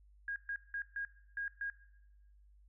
sine tone bursts at uneven times, 1632 Hz, G#6, 31 cents flat, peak -36 dBFS, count 6, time 0.28-0.36 / 0.49-0.56 / 0.74-0.82 / 0.96-1.05 / 1.37-1.48 / 1.61-1.7 s, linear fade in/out 2 ms, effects noise-tail reverb RT60 1.0 s tail -19 dB re dry + added 50 Hz sine -60 dBFS peak until 2.68 s

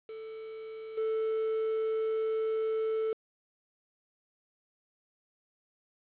triangle tone with level steps, 441.2 Hz, A4, 5 cents sharp, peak -38 / -26 dBFS, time 0.09-3.13 s, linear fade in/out 2 ms, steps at 0.97 s, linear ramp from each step 10 ms, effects resampled to 8000 Hz + 9-bit

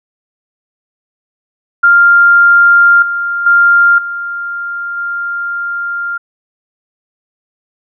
sine tone with level steps, 1396.9 Hz, F6, in tune, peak -3 / -13 / -4 / -17 / -15 dBFS, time 1.83-6.18 s, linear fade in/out 10 ms, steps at 3.02 / 3.46 / 3.98 / 4.97 s, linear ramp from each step 5 ms, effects none

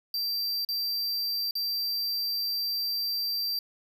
square tone with dropouts, 4699 Hz, D8, in tune, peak -28 dBFS, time 0.14-3.59 s, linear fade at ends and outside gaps 2 ms, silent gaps 0.649-0.688 / 1.51-1.553 s, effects none

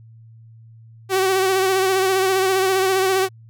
sawtooth tone with vibrato, 380.1 Hz, F#4, 47 cents sharp, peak -12 dBFS, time 1.09-3.29 s, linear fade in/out 50 ms, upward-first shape sine, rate 15 Hz, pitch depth 38 cents each way, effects added 113 Hz sine -42 dBFS peak until 3.49 s

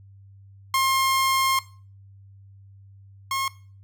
sawtooth tone pair in turn, 1066 / 1078.4 Hz, C6 / C#6, +32 / -48 cents, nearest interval unison, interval 20 cents, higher second, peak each -15 / -20 dBFS, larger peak first, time 0.74-1.59 / 3.31-3.48 s, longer first, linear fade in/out 2 ms, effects noise-tail reverb RT60 0.4 s tail -19 dB re dry + added 98 Hz sine -46 dBFS peak until 3.83 s

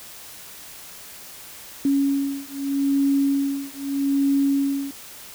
sine beating tone pair, 277.2 / 278 Hz, C#4 / C#4, 0 / +5 cents, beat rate 0.8 Hz, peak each -22 dBFS, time 1.85-4.91 s, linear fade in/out 2 ms, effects white hiss -41 dBFS RMS until 5.34 s

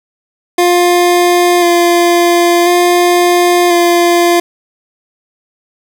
25% pulse tone with vibrato, 349.2 Hz, F4, in tune, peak -3 dBFS, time 0.58-4.4 s, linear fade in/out 5 ms, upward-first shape square, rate 0.48 Hz, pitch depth 15 cents each way, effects 7-bit

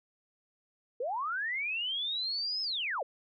sine linear two-way sweep, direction up then down, 448.3 to 5220 to 448.3 Hz, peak -31 dBFS, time 1-3.03 s, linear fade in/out 5 ms, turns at 2.62 s, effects none

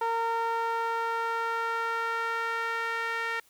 sawtooth tone with band-pass filter sweep, 458.9 Hz, A#4, 27 cents flat, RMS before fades -30 dBFS, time 0.01-3.4 s, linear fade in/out 5 ms, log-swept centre 950 to 1800 Hz, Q 2.3, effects white hiss -62 dBFS RMS until 3.49 s

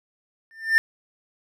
triangle tone with exponential growth, 1794 Hz, A6, 33 cents sharp, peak -9 dBFS, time 0.51-0.78 s, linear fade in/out 0 ms, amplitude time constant 57 ms, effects none

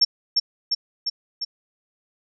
sine tone with echo, 5430 Hz, F8, 50 cents flat, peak -12 dBFS, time 0.01-0.05 s, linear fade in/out 10 ms, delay 350 ms, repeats 4, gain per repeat -3 dB, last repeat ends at 1.45 s, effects none

